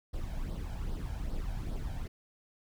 brown noise with flanger, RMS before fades -36 dBFS, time 0.13-2.08 s, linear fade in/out 10 ms, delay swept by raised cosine 0.21 to 1.31 ms, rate 2.5 Hz, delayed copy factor +0.6, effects none

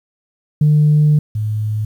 sine tone pair in turn, 150.3 / 107.3 Hz, D3 / A2, +40 / -43 cents, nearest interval tritone, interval 583 cents, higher first, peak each -7 / -16 dBFS, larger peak first, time 0.61-1.19 / 1.35-1.85 s, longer first, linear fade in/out 5 ms, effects tanh soft clip ceiling -5 dBFS + 8-bit

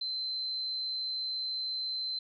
sine tone, 4083 Hz, C8, 43 cents flat, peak -32 dBFS, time 0.01-2.19 s, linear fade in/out 5 ms, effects none

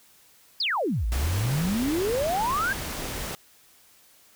sine exponential two-way sweep, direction down then up, 5150 to 52.2 to 1653 Hz, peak -23 dBFS, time 0.6-2.73 s, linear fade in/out 5 ms, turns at 1.06 s
pink noise, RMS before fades -33 dBFS, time 1.12-3.35 s, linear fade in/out 0 ms
effects white hiss -57 dBFS RMS until 4.35 s

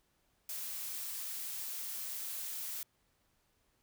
blue noise, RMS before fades -41 dBFS, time 0.49-2.83 s, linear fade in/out 2 ms, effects pink hiss -75 dBFS RMS until 3.82 s

